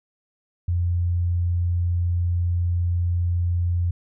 sine tone, 87.31 Hz, F2, in tune, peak -19 dBFS, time 0.68-3.91 s, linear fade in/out 5 ms, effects none

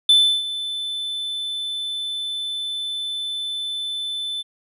triangle tone with ADSR envelope, 3520 Hz, A7, in tune, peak -8 dBFS, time 0.09-4.43 s, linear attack 4 ms, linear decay 330 ms, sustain -15 dB, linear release 25 ms, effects resampled to 32000 Hz

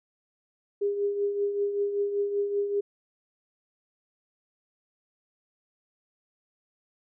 sine tone with tremolo, 405.3 Hz, G#4, 42 cents flat, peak -22 dBFS, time 0.81-2.81 s, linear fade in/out 10 ms, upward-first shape triangle, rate 5.2 Hz, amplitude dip 60%, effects none

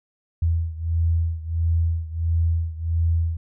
sine beating tone pair, 82.41 / 83.91 Hz, E2 / E2, 0 / +31 cents, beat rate 1.5 Hz, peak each -21 / -24 dBFS, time 0.42-3.37 s, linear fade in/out 5 ms, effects none

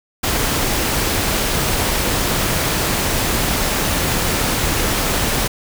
pink noise with amplitude modulation, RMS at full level -17 dBFS, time 0.23-5.48 s, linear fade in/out 10 ms, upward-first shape sine, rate 257 Hz, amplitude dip 30%, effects none

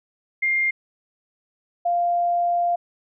sine tone pair in turn, 2113 / 696.6 Hz, C7 / F5, +16 / -5 cents, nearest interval octave + perfect fifth, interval 1921 cents, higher first, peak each -18 dBFS, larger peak neither, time 0.42-0.71 / 1.85-2.76 s, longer second, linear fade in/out 10 ms, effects none

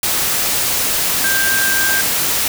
sine tone in noise, 1582 Hz, G6, 15 cents sharp, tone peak -16 dBFS, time 1.24-2.01 s, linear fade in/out 2 ms, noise white, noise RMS -17 dBFS, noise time 0.03-2.48 s, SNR -2 dB, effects none

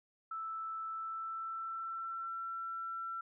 sine tone with pitch glide, 1318.5 to 1350.1 Hz, E6 to E6, 0 to +41 cents, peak -38 dBFS, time 0.31-3.21 s, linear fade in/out 5 ms, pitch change +41 cents, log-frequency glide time 0.87-2.4 s, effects none

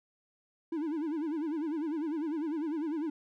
triangle tone with vibrato, 311.1 Hz, D#4, in tune, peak -29 dBFS, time 0.72-3.1 s, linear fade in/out 5 ms, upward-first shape sine, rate 10 Hz, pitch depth 140 cents each way, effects none

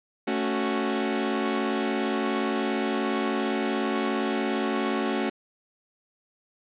sawtooth chord, F# minor, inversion first, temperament equal, 220 / 277.2 / 370 Hz, A3 / C#4 / F#4, 0 / 0 / 0 cents, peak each -25 dBFS, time 0.27-5.3 s, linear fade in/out 10 ms, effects resampled to 8000 Hz + 8-bit

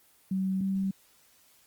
sine tone pair in turn, 190 / 193.1 Hz, F#3 / G3, +46 / -26 cents, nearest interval unison, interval 28 cents, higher second, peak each -26 dBFS, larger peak neither, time 0.31-0.61 / 0.61-0.91 s, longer neither, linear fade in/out 5 ms, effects white hiss -62 dBFS RMS until 1.66 s + Opus 24 kbps

